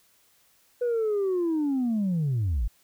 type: linear sweep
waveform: sine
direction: down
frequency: 493.9 to 43.65 Hz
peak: -21 dBFS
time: 0.81-2.68 s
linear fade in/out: 10 ms
effects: tanh soft clip ceiling -21 dBFS + white hiss -63 dBFS RMS until 2.83 s